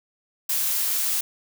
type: noise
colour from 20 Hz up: blue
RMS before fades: -24 dBFS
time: 0.49-1.21 s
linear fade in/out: 5 ms
effects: none